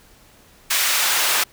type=noise with high-pass filter sweep; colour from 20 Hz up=pink; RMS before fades=-19 dBFS; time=0.7-1.44 s; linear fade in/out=10 ms; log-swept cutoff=1700 to 960 Hz; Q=0.71; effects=pink hiss -51 dBFS RMS until 1.52 s